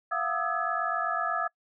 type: tone cluster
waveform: sine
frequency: 681 / 729 / 1227 / 1306 / 1691 Hz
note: F5 / F#5 / D#6 / E6 / G#6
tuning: -44 / -26 / -25 / -17 / +31 cents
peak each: -34 / -35 / -33 / -31 / -33 dBFS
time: 0.11-1.48 s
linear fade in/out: 10 ms
effects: noise-tail reverb RT60 0.1 s tail -25 dB re dry